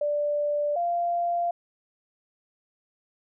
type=tone pair in turn; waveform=sine; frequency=587.3 / 692.6 Hz; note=D5 / F5; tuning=0 / -15 cents; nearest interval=minor third; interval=285 cents; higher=second; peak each=-23 dBFS; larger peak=neither; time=0.01-0.76 / 0.76-1.51 s; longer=neither; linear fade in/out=5 ms; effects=none